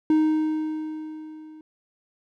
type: tone with level ramp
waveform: triangle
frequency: 311.1 Hz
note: D#4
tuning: in tune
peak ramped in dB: -13 to -40 dBFS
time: 0.1-1.61 s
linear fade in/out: 2 ms
effects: none